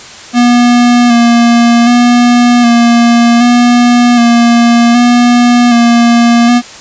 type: tone with vibrato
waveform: square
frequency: 238.7 Hz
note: A#3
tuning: 41 cents sharp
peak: -4 dBFS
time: 0.33-6.62 s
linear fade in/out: 50 ms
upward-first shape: square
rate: 0.65 Hz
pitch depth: 23 cents each way
effects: white hiss -29 dBFS RMS until 6.8 s + resampled to 16000 Hz